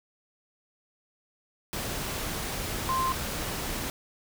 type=tone in noise; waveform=sine; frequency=1046.5 Hz; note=C6; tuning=in tune; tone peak=-25 dBFS; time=2.89-3.12 s; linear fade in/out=0 ms; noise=pink; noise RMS=-33 dBFS; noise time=1.73-3.9 s; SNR=+5 dB; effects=none